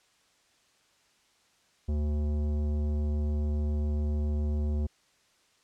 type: tone with tanh clipping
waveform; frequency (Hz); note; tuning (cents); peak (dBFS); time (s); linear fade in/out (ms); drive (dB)
triangle; 74.4; D2; +23; -28; 1.88-4.87; 10; 18
effects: white hiss -66 dBFS RMS until 5.63 s + low-pass 7000 Hz 12 dB/octave